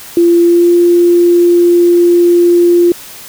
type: tone with pitch glide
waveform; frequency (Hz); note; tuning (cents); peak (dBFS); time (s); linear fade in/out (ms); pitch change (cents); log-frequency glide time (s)
sine; 342.9 to 347.7; F4 to F4; -32 to -8; -4; 0.17-2.92; 2; +24; 0.42-0.74
effects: white hiss -31 dBFS RMS until 3.28 s